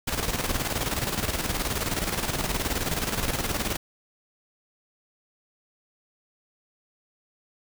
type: noise with tremolo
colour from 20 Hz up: pink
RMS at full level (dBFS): -26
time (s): 0.07-3.77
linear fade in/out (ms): 10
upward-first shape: square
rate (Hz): 19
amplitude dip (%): 55
effects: none